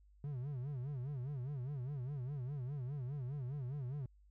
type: tone with vibrato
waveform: triangle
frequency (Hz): 134.1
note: C3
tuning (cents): +43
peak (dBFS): -37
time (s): 0.24-4.06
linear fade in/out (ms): 2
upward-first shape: sine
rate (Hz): 4.9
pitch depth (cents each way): 180
effects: added 50 Hz sine -62 dBFS peak until 4.3 s

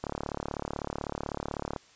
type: click train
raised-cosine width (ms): 1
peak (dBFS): -18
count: 63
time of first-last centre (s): 0.04-1.762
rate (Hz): 36
effects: white hiss -58 dBFS RMS until 1.95 s + resampled to 16000 Hz

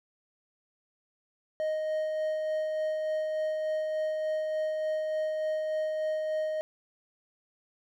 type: tone with tremolo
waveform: triangle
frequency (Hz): 622.3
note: D#5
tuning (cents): 0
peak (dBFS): -25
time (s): 1.6-6.61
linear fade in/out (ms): 0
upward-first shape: sine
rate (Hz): 3.4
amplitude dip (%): 25
effects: none

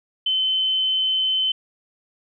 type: tone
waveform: sine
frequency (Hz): 3061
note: G7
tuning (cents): -42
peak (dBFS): -18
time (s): 0.26-1.52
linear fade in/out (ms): 5
effects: none

